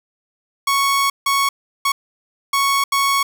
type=tone bursts at uneven times; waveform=sawtooth; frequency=1108.7 Hz; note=C#6; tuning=in tune; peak=-11 dBFS; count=5; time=0.67-1.1 / 1.26-1.49 / 1.85-1.92 / 2.53-2.84 / 2.92-3.23 s; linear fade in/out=5 ms; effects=none